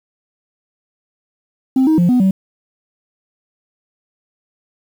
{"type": "tone with pitch steps", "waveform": "sine", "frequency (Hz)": [262.4, 314.9, 174.9, 249.1, 190.9], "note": ["C4", "D#4", "F3", "B3", "G3"], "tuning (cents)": [5, 21, 3, 15, -46], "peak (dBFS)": -7, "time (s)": [1.76, 2.31], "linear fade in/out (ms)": 5, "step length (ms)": 110, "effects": ["tanh soft clip ceiling -8 dBFS", "7-bit"]}